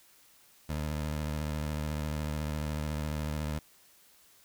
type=tone with vibrato; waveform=20% pulse; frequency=75.9 Hz; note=D#2; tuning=42 cents flat; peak=-27 dBFS; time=0.69-3.59 s; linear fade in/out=5 ms; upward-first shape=square; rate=14 Hz; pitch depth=36 cents each way; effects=white hiss -61 dBFS RMS until 4.44 s